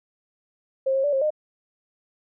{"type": "tone with pitch steps", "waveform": "sine", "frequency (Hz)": [533, 538, 580, 537, 610], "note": ["C5", "C5", "D5", "C5", "D#5"], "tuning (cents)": [32, 48, -22, 45, -34], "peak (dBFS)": -19, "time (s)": [0.86, 1.305], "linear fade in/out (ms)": 10, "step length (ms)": 89, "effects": []}